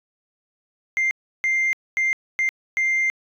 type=tone bursts at uneven times; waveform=sine; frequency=2097 Hz; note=C7; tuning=3 cents sharp; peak=-16 dBFS; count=5; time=0.97-1.11 / 1.44-1.73 / 1.97-2.13 / 2.39-2.49 / 2.77-3.1 s; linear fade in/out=0 ms; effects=tanh soft clip ceiling -16 dBFS